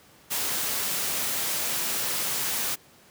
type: noise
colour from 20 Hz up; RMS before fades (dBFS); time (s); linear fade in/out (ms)
white; -28; 0.3-2.76; 20
effects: pink hiss -55 dBFS RMS until 3.1 s + high-pass 100 Hz 12 dB/octave